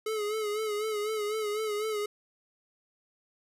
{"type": "tone with vibrato", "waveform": "square", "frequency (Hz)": 426, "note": "G#4", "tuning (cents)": 44, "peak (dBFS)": -30, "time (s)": [0.06, 2.06], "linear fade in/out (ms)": 5, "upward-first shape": "sine", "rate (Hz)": 4, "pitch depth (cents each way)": 56, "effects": ["resampled to 32000 Hz"]}